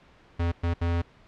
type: tone bursts at uneven times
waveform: square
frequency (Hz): 85.4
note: F2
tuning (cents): -38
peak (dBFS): -24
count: 3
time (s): 0.39-0.52 / 0.63-0.74 / 0.81-1.02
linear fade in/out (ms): 10
effects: pink hiss -56 dBFS RMS until 1.27 s + low-pass 3000 Hz 12 dB/octave